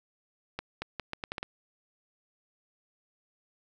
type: accelerating click train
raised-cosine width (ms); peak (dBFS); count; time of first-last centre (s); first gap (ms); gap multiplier
0.3; -18; 8; 0.59-1.43; 230; 0.77
effects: none